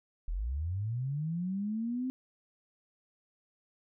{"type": "linear sweep", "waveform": "sine", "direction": "up", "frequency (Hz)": [36.46, 261.6], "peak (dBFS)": -31, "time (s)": [0.28, 2.1], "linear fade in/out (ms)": 0, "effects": []}